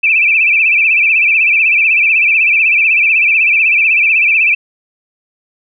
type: tone with vibrato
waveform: sine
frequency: 2489 Hz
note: D#7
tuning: in tune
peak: -7 dBFS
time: 0.03-4.55 s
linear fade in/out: 10 ms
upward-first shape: sine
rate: 16 Hz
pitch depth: 120 cents each way
effects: none